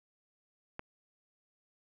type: click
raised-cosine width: 0.5 ms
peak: -24 dBFS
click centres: 0.794 s
effects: none